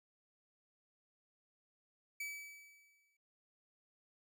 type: tone with exponential decay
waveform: 45% pulse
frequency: 2295 Hz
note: D7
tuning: 40 cents flat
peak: -39 dBFS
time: 2.2-3.17 s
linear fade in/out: 5 ms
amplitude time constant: 210 ms
effects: noise-tail reverb RT60 0.2 s tail -24 dB re dry